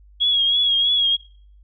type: tone with vibrato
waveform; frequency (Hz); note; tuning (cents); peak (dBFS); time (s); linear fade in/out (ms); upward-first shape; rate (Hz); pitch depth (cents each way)
sine; 3315; G#7; -4; -15; 0.2-1.17; 20; triangle; 3.1; 54
effects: noise-tail reverb RT60 0.5 s tail -24 dB re dry + added 50 Hz sine -46 dBFS peak until 1.63 s